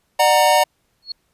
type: chord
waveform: square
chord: D augmented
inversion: none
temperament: equal with one note detuned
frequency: 599.7 / 740 / 932.3 Hz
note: D5 / F#5 / A#5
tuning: +36 / 0 / 0 cents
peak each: -17 dBFS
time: 0.19-0.64 s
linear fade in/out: 10 ms
type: tone with exponential growth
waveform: sine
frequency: 4334 Hz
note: C#8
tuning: 40 cents flat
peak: -21 dBFS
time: 1.02-1.12 s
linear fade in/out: 5 ms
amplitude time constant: 20 ms
effects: pink hiss -66 dBFS RMS until 1.33 s + resampled to 32000 Hz